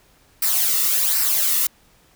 blue noise with flanger, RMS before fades -19 dBFS, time 0.42-1.67 s, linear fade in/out 5 ms, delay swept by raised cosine 0.29 to 1.29 ms, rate 1.3 Hz, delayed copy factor -0.6, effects pink hiss -56 dBFS RMS until 2.15 s

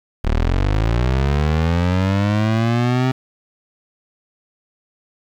25% pulse linear sweep, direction up, 35.29 to 130.81 Hz, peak -11 dBFS, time 0.24-3.12 s, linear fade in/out 10 ms, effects low-pass 4000 Hz 12 dB/octave + 7-bit

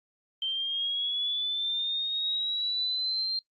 sine linear sweep, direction up, 3121 to 4186 Hz, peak -27 dBFS, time 0.42-3.39 s, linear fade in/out 2 ms, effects noise-tail reverb RT60 0.1 s tail -19 dB re dry + Opus 24 kbps

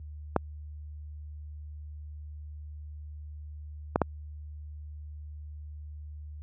clicks, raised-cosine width 1 ms, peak -8 dBFS, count 3, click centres 0.363 / 3.959 / 4.017 s, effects added 75 Hz sine -36 dBFS peak until 6.42 s + high-pass 80 Hz 12 dB/octave

